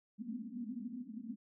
white band-pass noise, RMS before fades -44 dBFS, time 0.18-1.36 s, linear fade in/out 20 ms, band 210 to 250 Hz, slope 96 dB/octave, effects none

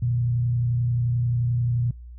sine tone with frequency modulation, 120 Hz, B2, 49 cents flat, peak -20 dBFS, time 0.02-1.91 s, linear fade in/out 5 ms, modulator 31.4 Hz, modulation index 0.36, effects noise-tail reverb RT60 0.3 s tail -25 dB re dry + added 60 Hz sine -38 dBFS peak until 2.18 s

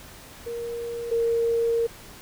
sine tone pair in turn, 469.7 / 463.2 Hz, A#4 / A#4, +13 / -11 cents, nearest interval unison, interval 24 cents, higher first, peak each -29 / -20 dBFS, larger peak second, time 0.46-1.11 / 1.11-1.87 s, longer second, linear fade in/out 10 ms, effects pink hiss -45 dBFS RMS until 2.21 s

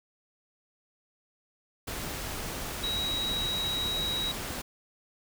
sine tone in noise, 3840 Hz, B7, 49 cents flat, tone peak -29 dBFS, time 2.83-4.32 s, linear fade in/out 10 ms, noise pink, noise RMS -36 dBFS, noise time 1.87-4.62 s, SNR +4 dB, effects none

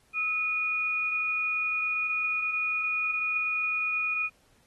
sine tone pair together, 1291 / 2458 Hz, E6 / D#7, -37 / -22 cents, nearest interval major seventh, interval 1115 cents, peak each -36 / -26 dBFS, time 0.13-4.3 s, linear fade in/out 50 ms, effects pink hiss -65 dBFS RMS until 4.66 s + AAC 32 kbps

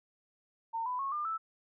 sine tone with pitch steps, 910 / 998.1 / 1094.8 / 1200.8 / 1317 Hz, A#5 / B5 / C#6 / D6 / E6, -42 / +18 / -22 / +38 / -2 cents, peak -32 dBFS, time 0.73-1.38 s, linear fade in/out 20 ms, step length 130 ms, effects none

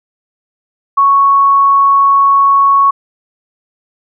sine tone, 1108.7 Hz, C#6, in tune, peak -5 dBFS, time 0.97-2.91 s, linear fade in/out 10 ms, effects none

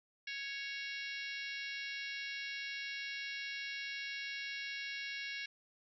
harmonic tone with a mistuned harmonic, 554.4 Hz, C#5, in tune, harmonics 3 / 4 / 5 / 6 / 7 / 8 / 9 / 10, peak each -46 / -44 / -47 / -52 / -51 / -53 / -55 / -52 dBFS, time 0.27-5.46 s, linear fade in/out 5 ms, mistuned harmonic 8, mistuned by -51 cents, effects none

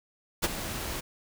pink noise with ADSR envelope, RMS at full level -23 dBFS, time 0.42-1.01 s, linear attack 22 ms, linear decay 27 ms, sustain -12 dB, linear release 15 ms, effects none

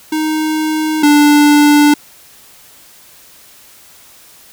square tone pair in turn, 311.1 / 293.9 Hz, D#4 / D4, 0 / +1 cents, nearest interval minor second, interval 99 cents, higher first, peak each -14 / -6 dBFS, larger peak second, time 0.12-1.03 / 1.03-1.94 s, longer neither, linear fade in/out 5 ms, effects white hiss -42 dBFS RMS until 4.52 s

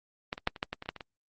clicks, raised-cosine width 0.3 ms, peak -15 / -24 / -9 / -27 / -13 / -17 / -24 / -29 / -16 / -26 / -24 dBFS, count 11, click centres 0.329 / 0.379 / 0.474 / 0.562 / 0.629 / 0.73 / 0.824 / 0.859 / 0.89 / 0.963 / 1.008 s, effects Opus 32 kbps

